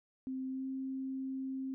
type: tone with pitch glide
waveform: sine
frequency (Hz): 261.6 to 265.1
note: C4 to C4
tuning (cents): 0 to +23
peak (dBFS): -36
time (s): 0.27-1.74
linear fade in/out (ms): 0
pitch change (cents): +23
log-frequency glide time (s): 0.48-0.66
effects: none